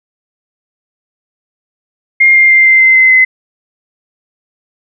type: tone with pitch steps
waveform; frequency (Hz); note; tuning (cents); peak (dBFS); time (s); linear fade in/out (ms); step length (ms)
sine; 2123 / 2110 / 2096 / 2083 / 2070 / 2057 / 2044; C7 / C7 / C7 / C7 / C7 / C7 / C7; +25 / +14 / +2 / -8 / -19 / -30 / -41; -3; 2.2-3.25; 10; 150
effects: none